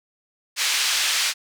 pink band-pass noise, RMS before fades -22 dBFS, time 0.56-1.34 s, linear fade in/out 50 ms, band 2300 to 7000 Hz, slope 12 dB/octave, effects none

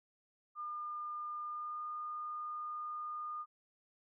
sine tone with pitch glide, 1207 to 1218.9 Hz, D6 to D#6, +47 to -36 cents, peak -39 dBFS, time 0.55-3.46 s, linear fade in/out 50 ms, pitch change +17 cents, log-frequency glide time 1.46-1.82 s, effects none

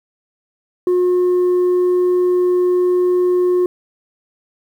sine tone, 360.1 Hz, F#4, 47 cents flat, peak -9 dBFS, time 0.87-3.66 s, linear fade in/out 2 ms, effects tanh soft clip ceiling -11 dBFS + 8-bit

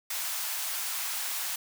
white high-pass noise, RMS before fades -33 dBFS, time 0.1-1.56 s, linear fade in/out 5 ms, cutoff 720 Hz, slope 24 dB/octave, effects none

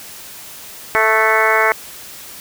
harmonic tone with a mistuned harmonic, 220 Hz, A3, in tune, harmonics 2 / 3 / 4 / 5 / 6 / 7 / 8 / 9 / 10, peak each -20 / -20 / -20 / -20 / -20 / -20 / -20 / -20 / -20 dBFS, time 0.95-1.72 s, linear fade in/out 0 ms, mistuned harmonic 7, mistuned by -23 cents, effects white hiss -35 dBFS RMS until 2.4 s

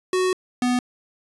square tone pair in turn, 370 / 247.6 Hz, F#4 / B3, 0 / +5 cents, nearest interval perfect fifth, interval 695 cents, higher first, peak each -19 dBFS, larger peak neither, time 0.13-0.33 / 0.62-0.79 s, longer first, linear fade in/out 2 ms, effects resampled to 24000 Hz

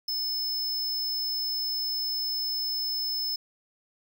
square tone, 5230 Hz, E8, 15 cents flat, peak -28 dBFS, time 0.08-3.36 s, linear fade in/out 5 ms, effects none

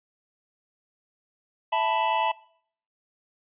square chord, E suspended fourth, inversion none, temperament just, 659.3 / 879 / 988.9 Hz, E5 / A5 / B5, 0 / -2 / +2 cents, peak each -30 / -25 / -28 dBFS, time 1.72-2.32 s, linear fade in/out 10 ms, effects noise-tail reverb RT60 0.6 s tail -22 dB re dry + resampled to 8000 Hz

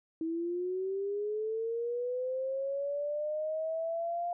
sine linear sweep, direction up, 320.8 to 702 Hz, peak -31 dBFS, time 0.21-4.33 s, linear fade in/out 2 ms, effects none

